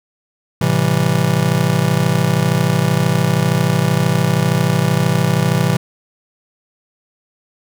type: chord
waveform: square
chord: A minor seventh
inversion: none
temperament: just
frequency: 110 / 132 / 165 / 198 Hz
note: A2 / C3 / E3 / G3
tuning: 0 / +16 / +2 / +18 cents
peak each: -22 / -18 / -17 / -23 dBFS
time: 0.61-5.77 s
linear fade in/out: 5 ms
effects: none